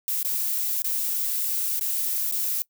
violet noise with dropouts, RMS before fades -26 dBFS, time 0.08-2.62 s, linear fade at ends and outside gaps 0 ms, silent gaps 0.228-0.248 / 0.82-0.844 / 1.794-1.811 / 2.313-2.323 s, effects noise-tail reverb RT60 0.1 s tail -22 dB re dry

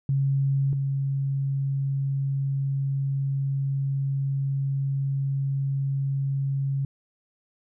sine tone pair in turn, 137.3 / 137.3 Hz, C#3 / C#3, -16 / -16 cents, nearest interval unison, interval 0 cents, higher neither, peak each -20 / -23 dBFS, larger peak first, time 0.09-0.73 / 0.73-6.85 s, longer second, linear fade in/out 2 ms, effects none

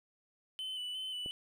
triangle tone with vibrato, 3012 Hz, F#7, 30 cents sharp, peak -36 dBFS, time 0.59-1.31 s, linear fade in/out 0 ms, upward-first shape square, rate 2.8 Hz, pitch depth 23 cents each way
click, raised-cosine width 2 ms, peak -33 dBFS, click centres 1.261 s
effects none

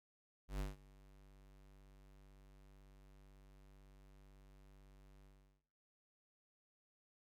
square tone with ADSR envelope, 49 Hz, G1, in tune, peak -37 dBFS, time 0.48-5.63 s, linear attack 120 ms, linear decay 160 ms, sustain -23 dB, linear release 380 ms, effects noise-tail reverb RT60 0.7 s tail -21 dB re dry + MP3 96 kbps

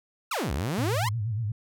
sawtooth exponential two-way sweep, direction down then up, 1461 to 60.3 to 1095 Hz, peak -23 dBFS, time 0.31-1.09 s, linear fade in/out 5 ms, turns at 0.53 s
sine tone with vibrato, 110 Hz, A2, in tune, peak -26 dBFS, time 0.78-1.52 s, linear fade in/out 5 ms, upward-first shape sine, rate 8.4 Hz, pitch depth 140 cents each way
effects none

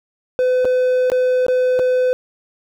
triangle tone with dropouts, 506 Hz, B4, 42 cents sharp, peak -11 dBFS, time 0.39-2.13 s, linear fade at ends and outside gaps 0 ms, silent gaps 0.647-0.653 / 1.1-1.118 / 1.465-1.483 / 1.791-1.795 s, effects none

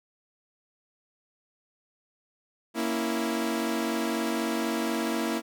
sawtooth chord, A# diminished, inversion none, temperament equal, 233.1 / 277.2 / 329.6 Hz, A#3 / C#4 / E4, 0 / 0 / 0 cents, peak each -26 / -31 / -26 dBFS, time 2.74-5.42 s, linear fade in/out 50 ms, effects none

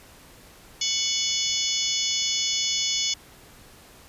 harmonic tone with a mistuned harmonic, 740 Hz, F#5, in tune, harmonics 3 / 4 / 5 / 6 / 7 / 8 / 9, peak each -35 / -31 / -29 / -32 / -29 / -34 / -29 dBFS, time 0.81-3.14 s, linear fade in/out 5 ms, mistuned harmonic 5, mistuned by -120 cents, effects pink hiss -50 dBFS RMS until 4.08 s + resampled to 32000 Hz

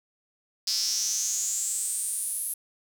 sawtooth tone with high-pass filter sweep, 221.5 Hz, A3, 12 cents sharp, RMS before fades -29 dBFS, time 0.67-2.54 s, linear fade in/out 5 ms, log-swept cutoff 5000 to 11000 Hz, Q 7.9, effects none

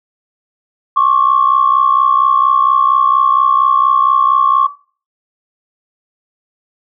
sine tone pair together, 1081 / 1145.3 Hz, C#6 / D6, -44 / -44 cents, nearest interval minor second, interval 100 cents, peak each -10 dBFS, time 0.96-4.67 s, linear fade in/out 10 ms, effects noise-tail reverb RT60 0.4 s tail -18 dB re dry + tanh soft clip ceiling 0 dBFS

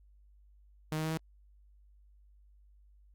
sawtooth tone with pitch steps, 155.3 / 157.01 / 158.75 / 160.5 Hz, D#3 / D#3 / D#3 / E3, -3 / +16 / +35 / -46 cents, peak -28 dBFS, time 0.92-1.172 s, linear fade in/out 0 ms, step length 63 ms, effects added 50 Hz sine -58 dBFS peak until 3.14 s + Opus 48 kbps

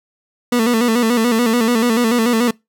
30% pulse tone with vibrato, 233.1 Hz, A#3, in tune, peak -10 dBFS, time 0.52-2.51 s, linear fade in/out 5 ms, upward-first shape square, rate 6.9 Hz, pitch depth 75 cents each way, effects noise-tail reverb RT60 0.2 s tail -24 dB re dry

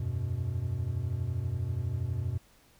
triangle chord, E suspended second, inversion none, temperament equal with one note detuned, 82.41 / 94.72 / 123.47 Hz, E2 / F#2 / B2, 0 / +41 / 0 cents, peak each -35 / -31 / -31 dBFS, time 0-2.38 s, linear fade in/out 5 ms, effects pink hiss -62 dBFS RMS until 2.79 s

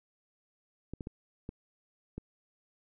clicks, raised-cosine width 3 ms, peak -26 dBFS, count 5, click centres 0.936 / 1.008 / 1.071 / 1.491 / 2.18 s, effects none

